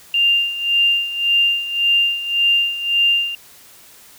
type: tone with tremolo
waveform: sine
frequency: 2794 Hz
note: F7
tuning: in tune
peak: -11 dBFS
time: 0.14-3.35 s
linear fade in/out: 2 ms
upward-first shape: sine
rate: 1.8 Hz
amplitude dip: 75%
effects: white hiss -45 dBFS RMS until 4.18 s